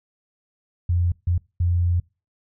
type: tone bursts at uneven times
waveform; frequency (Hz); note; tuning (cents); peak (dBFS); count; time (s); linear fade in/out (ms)
sine; 87.31; F2; 0; -17; 3; 0.89-1.12 / 1.27-1.38 / 1.6-2; 5
effects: noise-tail reverb RT60 0.3 s tail -25 dB re dry